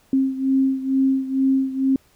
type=beating tone pair; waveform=sine; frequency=266.3 / 268.5 Hz; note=C4 / C4; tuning=+31 / +45 cents; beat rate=2.2 Hz; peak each=-18 / -22 dBFS; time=0.13-1.96 s; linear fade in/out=2 ms; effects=pink hiss -58 dBFS RMS until 2.15 s